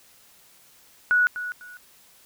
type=tone with echo; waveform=sine; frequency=1467 Hz; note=F#6; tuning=15 cents flat; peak=-16 dBFS; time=1.11-1.27 s; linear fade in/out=0 ms; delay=250 ms; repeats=2; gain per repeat=-12 dB; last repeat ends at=1.77 s; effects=white hiss -55 dBFS RMS until 2.25 s